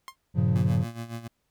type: tone with exponential decay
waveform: sawtooth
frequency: 1060 Hz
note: C6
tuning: 22 cents sharp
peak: -30 dBFS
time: 0.08-0.16 s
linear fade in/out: 0 ms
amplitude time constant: 16 ms
type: chord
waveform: triangle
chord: G half-diminished seventh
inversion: none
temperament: equal with one note detuned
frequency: 98 / 116.54 / 138.59 / 177.36 Hz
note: G2 / Bb2 / Db3 / F3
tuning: 0 / 0 / 0 / +27 cents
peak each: -24 dBFS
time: 0.34-0.86 s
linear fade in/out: 50 ms
type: tone with tremolo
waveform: 25% pulse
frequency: 115.8 Hz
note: A#2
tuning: 11 cents flat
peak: -28 dBFS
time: 0.55-1.28 s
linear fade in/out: 10 ms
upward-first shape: sine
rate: 7.1 Hz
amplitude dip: 75%
effects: pink hiss -75 dBFS RMS until 1.5 s